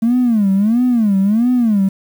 triangle tone with vibrato, 220 Hz, A3, in tune, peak -7 dBFS, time 0.02-1.89 s, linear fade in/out 10 ms, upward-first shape sine, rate 1.5 Hz, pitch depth 230 cents each way, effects tanh soft clip ceiling -7 dBFS + 7-bit

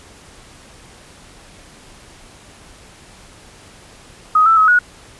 sine tone with pitch steps, 1257 / 1325 / 1278 / 1457 Hz, D#6 / E6 / D#6 / F#6, +17 / +9 / +46 / -27 cents, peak -8 dBFS, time 4.35-4.79 s, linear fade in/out 5 ms, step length 110 ms, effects pink hiss -43 dBFS RMS until 5.19 s + resampled to 24000 Hz

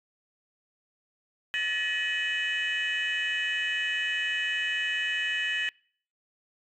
sine tone cluster, 1727 / 1897 / 2534 / 2979 Hz, A6 / A#6 / D#7 / F#7, -33 / +30 / +31 / +11 cents, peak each -31 dBFS, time 1.54-5.69 s, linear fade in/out 0 ms, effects noise-tail reverb RT60 0.5 s tail -24 dB re dry + tanh soft clip ceiling -21 dBFS

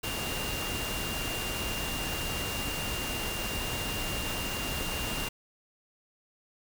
sine tone in noise, 2794 Hz, F7, in tune, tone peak -37 dBFS, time 0.03-5.29 s, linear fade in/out 10 ms, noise pink, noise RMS -34 dBFS, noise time 0.03-5.29 s, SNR -6 dB, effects none

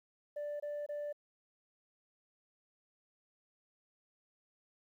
sine tone bursts, 587.3 Hz, D5, in tune, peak -35 dBFS, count 3, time 0.36-1.128 s, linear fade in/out 10 ms, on 240 ms, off 24 ms, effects tanh soft clip ceiling -36 dBFS + 12-bit

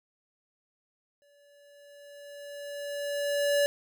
square tone with exponential growth, 574 Hz, D5, 40 cents flat, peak -22 dBFS, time 1.22-3.66 s, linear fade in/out 0 ms, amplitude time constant 530 ms, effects none

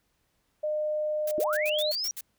sine tone, 608 Hz, D#5, 40 cents flat, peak -26 dBFS, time 0.63-1.92 s, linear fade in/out 10 ms
blue noise bursts, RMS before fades -37 dBFS, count 8, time 1.27-2.21 s, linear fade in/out 5 ms, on 44 ms, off 84 ms
sine linear sweep, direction up, 280.2 to 5800 Hz, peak -28 dBFS, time 1.38-2.11 s, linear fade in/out 0 ms
effects pink hiss -73 dBFS RMS until 2.38 s

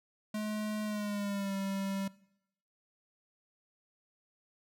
square tone with pitch glide, 212.9 to 195.23 Hz, G#3 to G3, +43 to -7 cents, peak -34 dBFS, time 0.34-2.08 s, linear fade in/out 5 ms, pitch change -150 cents, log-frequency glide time 0.84-1.54 s, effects noise-tail reverb RT60 0.8 s tail -21 dB re dry

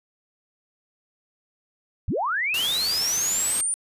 sine linear sweep, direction up, 44.03 to 9397 Hz, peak -22 dBFS, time 2.08-3.74 s, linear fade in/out 0 ms
white noise, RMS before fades -30 dBFS, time 2.54-3.61 s, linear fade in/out 2 ms
effects resampled to 32000 Hz

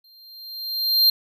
square tone with exponential growth, 4180 Hz, C8, 2 cents flat, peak -12 dBFS, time 0.04-1.1 s, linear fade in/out 5 ms, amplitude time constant 230 ms, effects none

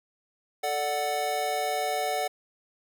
square chord, D major, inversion second, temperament equal, 440 / 587.3 / 740 Hz, A4 / D5 / F#5, 0 / 0 / 0 cents, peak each -35 / -33 / -29 dBFS, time 0.63-2.28 s, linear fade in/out 10 ms, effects none

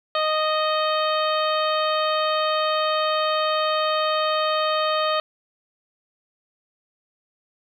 harmonic tone with a mistuned harmonic, 620 Hz, D#5, 6 cents flat, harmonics 1 / 2 / 3 / 4 / 5 / 6 / 7, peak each -23 / -23 / -33 / -34 / -31 / -33 / -34 dBFS, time 0.15-5.2 s, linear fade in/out 2 ms, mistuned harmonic 4, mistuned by +34 cents, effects 9-bit

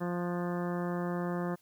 harmonic tone with a mistuned harmonic, 175.5 Hz, F3, 9 cents sharp, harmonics 1 / 2 / 3 / 4 / 5 / 6 / 7 / 8 / 9 / 10, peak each -33 / -37 / -40 / -43 / -47 / -45 / -46 / -52 / -51 / -50 dBFS, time 0-1.56 s, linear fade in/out 20 ms, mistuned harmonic 8, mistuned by +52 cents, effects white hiss -67 dBFS RMS until 1.61 s

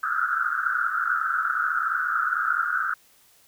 pink band-pass noise, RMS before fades -25 dBFS, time 0.03-2.94 s, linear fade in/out 2 ms, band 1300 to 1500 Hz, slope 96 dB/octave, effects white hiss -58 dBFS RMS until 3.47 s

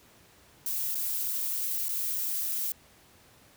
violet noise with dropouts, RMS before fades -31 dBFS, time 0.66-2.72 s, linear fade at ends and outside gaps 2 ms, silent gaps 0.947-0.953 / 1.885-1.89 s, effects pink hiss -58 dBFS RMS until 3.56 s + high-pass 60 Hz 12 dB/octave

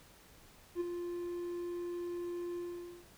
triangle tone with ADSR envelope, 349.2 Hz, F4, in tune, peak -28 dBFS, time 0.75-3.07 s, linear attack 55 ms, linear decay 19 ms, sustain -7 dB, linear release 500 ms, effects pink hiss -60 dBFS RMS until 3.17 s

